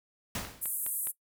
pink noise with exponential decay, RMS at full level -32 dBFS, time 0.35-0.75 s, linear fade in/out 2 ms, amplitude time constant 85 ms
click train, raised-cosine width 0.3 ms, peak -27 dBFS, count 4, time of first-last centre 0.45-1.071 s, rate 4.83 Hz
white band-pass noise, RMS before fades -34 dBFS, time 0.61-1.12 s, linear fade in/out 20 ms, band 8900 to 14000 Hz, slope 48 dB/octave
effects noise-tail reverb RT60 0.1 s tail -19 dB re dry

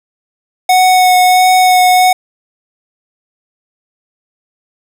square tone with vibrato, 736 Hz, F#5, 9 cents flat, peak -6 dBFS, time 0.69-2.13 s, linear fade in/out 5 ms, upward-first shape sine, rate 1.5 Hz, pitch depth 12 cents each way, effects none

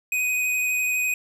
square tone with vibrato, 2500 Hz, D#7, 8 cents sharp, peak -22 dBFS, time 0.12-1.14 s, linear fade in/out 2 ms, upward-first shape triangle, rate 12 Hz, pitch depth 15 cents each way, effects none

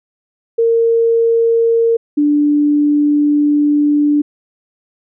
sine tone pair in turn, 460 / 293.8 Hz, A#4 / D4, -23 / +1 cents, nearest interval minor sixth, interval 776 cents, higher first, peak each -9 dBFS, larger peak neither, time 0.58-1.97 / 2.17-4.22 s, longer second, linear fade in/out 10 ms, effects none

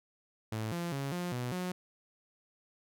sawtooth tone with pitch steps, 109.8 / 172 / 138.4 / 177.1 / 123.4 / 181.3 Hz, A2 / F3 / C#3 / F3 / B2 / F#3, -3 / -26 / -2 / +24 / -1 / -35 cents, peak -30 dBFS, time 0.52-1.72 s, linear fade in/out 5 ms, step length 200 ms, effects none

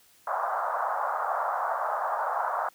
pink band-pass noise, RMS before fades -29 dBFS, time 0.27-2.69 s, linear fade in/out 5 ms, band 620 to 1400 Hz, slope 48 dB/octave, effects white hiss -60 dBFS RMS until 2.74 s

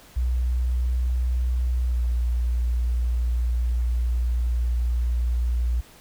sine tone with pitch glide, 61.74 to 59.84 Hz, B1 to A#1, 0 to +46 cents, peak -20 dBFS, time 0.16-5.81 s, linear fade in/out 10 ms, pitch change -54 cents, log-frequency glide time 1.85-2.03 s, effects pink hiss -50 dBFS RMS until 6 s

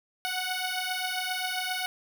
10% pulse beating tone pair, 735 / 742.5 Hz, F#5 / F#5, -12 / +6 cents, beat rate 7.5 Hz, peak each -24 dBFS, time 0.25-1.86 s, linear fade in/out 0 ms, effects none

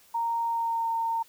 sine tone with pitch glide, 927 to 914.2 Hz, A#5 to A#5, -10 to -34 cents, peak -25 dBFS, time 0.14-1.23 s, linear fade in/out 10 ms, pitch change -24 cents, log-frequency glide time 0.46-0.89 s, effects white hiss -58 dBFS RMS until 1.28 s

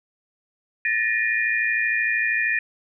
sine tone cluster, 1761 / 1874 / 2433 Hz, A6 / A#6 / D#7, +1 / +9 / -39 cents, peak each -24 dBFS, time 0.85-2.59 s, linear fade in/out 2 ms, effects none

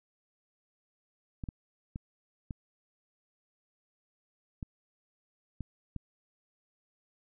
clicks, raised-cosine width 5 ms, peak -25 dBFS, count 7, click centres 1.438 / 1.488 / 1.959 / 2.508 / 4.628 / 5.607 / 5.963 s, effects none

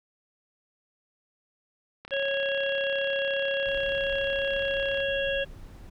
click train, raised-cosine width 0.3 ms, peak -26 dBFS, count 102, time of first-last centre 2.05-5.003 s, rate 34.2 Hz
harmonic tone, 551 Hz, C#5, 11 cents flat, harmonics 1 / 3 / 5 / 6, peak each -27 / -32 / -34 / -35 dBFS, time 2.11-5.45 s, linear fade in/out 20 ms
brown noise, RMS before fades -44 dBFS, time 3.66-5.9 s, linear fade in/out 10 ms
effects none

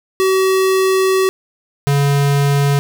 square tone pair in turn, 379.7 / 141.53 Hz, F#4 / C#3, +45 / +36 cents, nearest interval octave + perfect fourth, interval 1709 cents, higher first, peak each -12 dBFS, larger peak neither, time 0.2-1.29 / 1.87-2.79 s, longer first, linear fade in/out 0 ms, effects none

